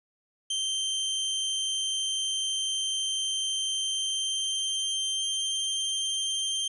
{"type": "tone with pitch glide", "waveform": "sawtooth", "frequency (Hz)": [3134, 3156], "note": ["G7", "G7"], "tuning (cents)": [-1, 11], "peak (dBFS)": -24, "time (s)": [0.5, 6.68], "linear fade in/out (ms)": 5, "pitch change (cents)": 12, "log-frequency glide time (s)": [3.77, 5.57], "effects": ["resampled to 24000 Hz"]}